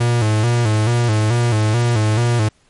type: tone with vibrato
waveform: 45% pulse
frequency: 113.4 Hz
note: A#2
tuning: 47 cents flat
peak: -13 dBFS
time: 0-2.49 s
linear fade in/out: 10 ms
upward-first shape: square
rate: 2.3 Hz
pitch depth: 91 cents each way
effects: pink hiss -57 dBFS RMS until 2.69 s + MP3 48 kbps